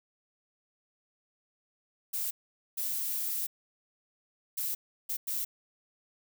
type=noise bursts at uneven times; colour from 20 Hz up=violet; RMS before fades=-33 dBFS; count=5; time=2.13-2.31 / 2.77-3.47 / 4.57-4.75 / 5.09-5.17 / 5.27-5.45 s; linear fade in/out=10 ms; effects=none